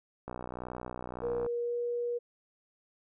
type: click train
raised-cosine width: 1 ms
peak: -25 dBFS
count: 74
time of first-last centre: 0.28-1.463 s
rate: 61.7 Hz
type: tone with pitch glide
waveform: sine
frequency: 475.9 to 479.2 Hz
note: A#4 to A#4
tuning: +36 to +48 cents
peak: -30 dBFS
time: 1.22-2.19 s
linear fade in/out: 20 ms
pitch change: +12 cents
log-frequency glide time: 1.62-1.75 s
effects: none